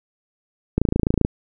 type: click train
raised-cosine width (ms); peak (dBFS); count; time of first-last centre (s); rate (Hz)
3; -4; 14; 0.78-1.249; 27.7
effects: none